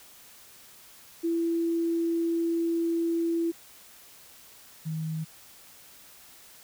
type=tone pair in turn; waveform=sine; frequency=334.4 / 158.78 Hz; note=E4 / D#3; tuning=+25 / +35 cents; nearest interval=octave + minor second; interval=1290 cents; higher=first; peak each=-24 / -29 dBFS; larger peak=first; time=1.23-3.52 / 4.85-5.25 s; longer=first; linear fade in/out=20 ms; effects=white hiss -52 dBFS RMS until 6.63 s